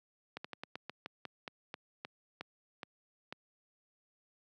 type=slowing click train; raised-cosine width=0.3 ms; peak=-25 dBFS; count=14; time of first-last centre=0.37-3.325 s; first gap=75 ms; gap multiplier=1.17; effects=high-pass 150 Hz 12 dB/octave